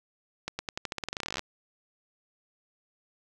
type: accelerating click train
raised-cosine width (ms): 0.2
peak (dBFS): -15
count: 22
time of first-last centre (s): 0.48-1.393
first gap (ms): 110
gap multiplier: 0.89
effects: none